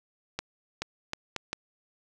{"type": "accelerating click train", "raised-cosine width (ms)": 0.2, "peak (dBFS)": -14, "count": 5, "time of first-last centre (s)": [0.39, 1.53], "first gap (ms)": 430, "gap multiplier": 0.73, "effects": []}